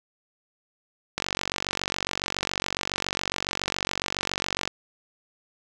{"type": "click train", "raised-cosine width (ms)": 0.2, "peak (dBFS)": -8, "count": 166, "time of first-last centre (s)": [1.18, 4.676], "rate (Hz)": 47.2, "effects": []}